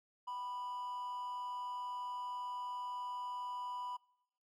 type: tone with amplitude modulation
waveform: triangle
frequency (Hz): 987.8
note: B5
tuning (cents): 0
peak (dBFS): -36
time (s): 0.27-3.97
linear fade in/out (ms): 10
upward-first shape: sine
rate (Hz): 223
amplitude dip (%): 40
effects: noise-tail reverb RT60 0.8 s tail -24 dB re dry + AAC 64 kbps